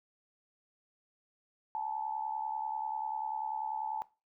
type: tone with amplitude modulation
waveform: sine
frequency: 870 Hz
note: A5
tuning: 20 cents flat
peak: -30 dBFS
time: 1.75-4.02 s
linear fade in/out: 0 ms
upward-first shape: sine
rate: 70.2 Hz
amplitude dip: 75%
effects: noise-tail reverb RT60 0.3 s tail -19 dB re dry